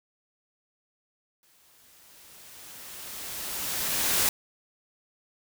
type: noise with exponential growth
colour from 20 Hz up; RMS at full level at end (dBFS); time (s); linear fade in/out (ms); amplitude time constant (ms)
white; -23; 1.43-4.29; 1; 620
effects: none